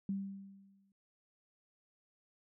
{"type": "tone with exponential decay", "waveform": "sine", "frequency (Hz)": 196, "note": "G3", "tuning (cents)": 0, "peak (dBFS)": -32, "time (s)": [0.09, 0.92], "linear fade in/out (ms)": 2, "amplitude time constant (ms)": 180, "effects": []}